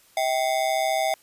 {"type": "ring-modulated tone", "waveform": "square", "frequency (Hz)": 711, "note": "F5", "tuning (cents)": 31, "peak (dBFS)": -19, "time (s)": [0.17, 1.14], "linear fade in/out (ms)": 0, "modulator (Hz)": 67.1, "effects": ["white hiss -57 dBFS RMS until 1.22 s", "resampled to 32000 Hz"]}